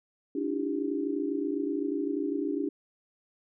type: tone cluster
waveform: sine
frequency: 286.7 / 314.6 / 346.5 / 399.3 Hz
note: D4 / D#4 / F4 / G4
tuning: -42 / +19 / -14 / +32 cents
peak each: -31 / -34 / -36 / -34 dBFS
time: 0.35-2.69 s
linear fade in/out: 5 ms
effects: none